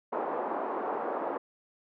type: band-pass noise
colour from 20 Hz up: white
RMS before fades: -33 dBFS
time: 0.12-1.38 s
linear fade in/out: 10 ms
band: 300 to 1000 Hz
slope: 24 dB/octave
effects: none